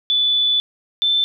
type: tone pair in turn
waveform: sine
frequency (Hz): 3477 / 3536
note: A7 / A7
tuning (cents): -21 / +8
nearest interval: unison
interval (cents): 29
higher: second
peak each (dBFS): -14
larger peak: neither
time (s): 0.1-0.6 / 1.02-1.24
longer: first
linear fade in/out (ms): 0
effects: none